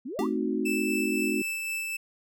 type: exponential sweep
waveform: sine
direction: up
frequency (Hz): 220 to 1254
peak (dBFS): -33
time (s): 0.05-0.27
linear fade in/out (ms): 10
type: chord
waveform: sine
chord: A diminished seventh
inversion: none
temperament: equal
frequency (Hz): 220 / 261.6 / 311.1 / 370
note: A3 / C4 / Eb4 / Gb4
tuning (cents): 0 / 0 / 0 / 0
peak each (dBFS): -31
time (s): 0.19-1.42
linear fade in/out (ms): 5
type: tone with exponential decay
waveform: square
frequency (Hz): 392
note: G4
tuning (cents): 0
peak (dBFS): -27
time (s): 0.19-0.38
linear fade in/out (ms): 0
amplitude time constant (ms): 40
type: tone with tremolo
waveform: 45% pulse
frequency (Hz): 2637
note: E7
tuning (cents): 0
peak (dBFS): -29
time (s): 0.65-1.97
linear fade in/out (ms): 10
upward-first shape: sine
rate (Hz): 3.9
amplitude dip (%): 25
effects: none